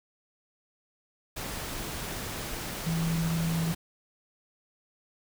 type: tone in noise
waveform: sine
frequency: 164.81 Hz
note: E3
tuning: in tune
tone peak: -26 dBFS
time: 2.86-3.73 s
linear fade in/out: 10 ms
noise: pink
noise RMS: -36 dBFS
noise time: 1.36-3.75 s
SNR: +7 dB
effects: none